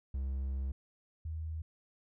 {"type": "tone pair in turn", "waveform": ["triangle", "sine"], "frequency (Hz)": [66.9, 79.56], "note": ["C2", "D#2"], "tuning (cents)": [39, 39], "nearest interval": "minor third", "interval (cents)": 300, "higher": "second", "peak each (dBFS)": [-31, -36], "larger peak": "first", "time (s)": [[0.14, 0.72], [1.25, 1.62]], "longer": "first", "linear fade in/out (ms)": 5, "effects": []}